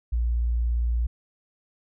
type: tone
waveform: sine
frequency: 58.7 Hz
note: A#1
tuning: 13 cents sharp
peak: -21 dBFS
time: 0.12-1.07 s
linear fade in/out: 10 ms
effects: none